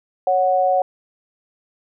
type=tone pair together; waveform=sine; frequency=554.4 / 738 Hz; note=C#5 / F#5; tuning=0 / -5 cents; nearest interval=perfect fourth; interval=495 cents; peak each=-18 / -16 dBFS; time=0.27-0.82 s; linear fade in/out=2 ms; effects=none